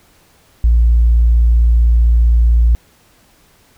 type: tone with tanh clipping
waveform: triangle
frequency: 57.8 Hz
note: A#1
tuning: 14 cents flat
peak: -7 dBFS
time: 0.64-2.75 s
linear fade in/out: 0 ms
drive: 5 dB
effects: pink hiss -51 dBFS RMS until 3.77 s